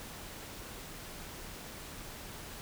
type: silence
effects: pink hiss -46 dBFS RMS until 2.61 s